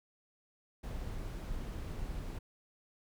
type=noise; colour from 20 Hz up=brown; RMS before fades=-40 dBFS; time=0.83-2.39 s; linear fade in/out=10 ms; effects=none